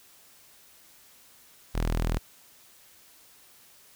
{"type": "tone", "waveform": "sawtooth", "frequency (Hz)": 40.68, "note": "E1", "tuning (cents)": -22, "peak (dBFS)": -21, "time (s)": [1.74, 2.19], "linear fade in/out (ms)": 20, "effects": ["white hiss -56 dBFS RMS until 3.95 s"]}